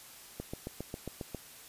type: click train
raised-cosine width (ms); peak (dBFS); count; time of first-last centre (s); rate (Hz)
2; -24; 8; 0.4-1.347; 7.39
effects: white hiss -52 dBFS RMS until 1.68 s + resampled to 32000 Hz